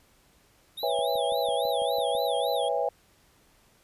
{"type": "tone with vibrato", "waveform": "square", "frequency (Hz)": 3602, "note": "A7", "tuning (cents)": 40, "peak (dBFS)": -35, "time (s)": [0.77, 2.69], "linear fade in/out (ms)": 10, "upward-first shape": "sine", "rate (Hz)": 3.6, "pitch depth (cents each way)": 190}
{"type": "chord", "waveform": "sine", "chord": "C# minor seventh", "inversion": "third", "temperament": "equal with one note detuned", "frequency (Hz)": [493.9, 554.4, 659.3, 814], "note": ["B4", "C#5", "E5", "G#5"], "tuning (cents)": [0, 0, 0, -35], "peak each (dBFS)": -30, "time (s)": [0.83, 2.89], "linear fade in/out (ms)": 2}
{"type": "click train", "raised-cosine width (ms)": 2, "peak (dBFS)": -34, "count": 8, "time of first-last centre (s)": [0.99, 2.151], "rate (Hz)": 6.03}
{"effects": ["pink hiss -62 dBFS RMS until 3.83 s", "resampled to 32000 Hz"]}